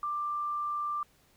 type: tone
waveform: sine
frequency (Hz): 1183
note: D6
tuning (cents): +12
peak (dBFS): -30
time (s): 0.03-1.03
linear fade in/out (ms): 2
effects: pink hiss -65 dBFS RMS until 1.36 s